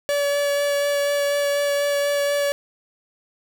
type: tone with vibrato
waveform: 45% pulse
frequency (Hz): 572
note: D5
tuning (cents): -46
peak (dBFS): -19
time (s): 0.09-2.52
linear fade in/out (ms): 0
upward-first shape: sine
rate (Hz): 4.1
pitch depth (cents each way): 10
effects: none